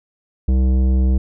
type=tone with tanh clipping; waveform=sine; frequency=64.5 Hz; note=C2; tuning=24 cents flat; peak=-14 dBFS; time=0.48-1.18 s; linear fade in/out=5 ms; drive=13 dB; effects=none